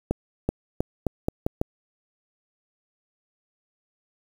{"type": "accelerating click train", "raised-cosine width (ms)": 2, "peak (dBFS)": -9, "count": 7, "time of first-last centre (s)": [0.11, 1.614], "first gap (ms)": 380, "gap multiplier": 0.83, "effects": ["7-bit"]}